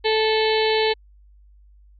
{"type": "harmonic tone", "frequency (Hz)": 437.9, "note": "A4", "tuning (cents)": -8, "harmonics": [1, 2, 4, 5, 6, 7, 8, 9, 10], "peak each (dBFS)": [-19, -25, -30, -29, -32, -29, -33, -29, -32], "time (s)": [0.04, 0.94], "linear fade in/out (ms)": 20, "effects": ["added 50 Hz sine -48 dBFS peak until 1.99 s"]}